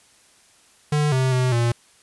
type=tone with pitch steps; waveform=square; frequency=149.2 / 130.5 / 127.5 / 118.2 Hz; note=D3 / C3 / C3 / A#2; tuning=+28 / -4 / -44 / +24 cents; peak=-18 dBFS; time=0.92-1.72 s; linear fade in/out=5 ms; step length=200 ms; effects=white hiss -55 dBFS RMS until 2.02 s + resampled to 24000 Hz